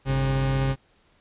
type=tone pair together; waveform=40% pulse; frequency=50 / 134.5 Hz; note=G1 / C3; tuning=+35 / +48 cents; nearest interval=octave + perfect fourth; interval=1713 cents; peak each=-28 / -21 dBFS; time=0.05-0.76 s; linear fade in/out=50 ms; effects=pink hiss -62 dBFS RMS until 1.2 s + resampled to 8000 Hz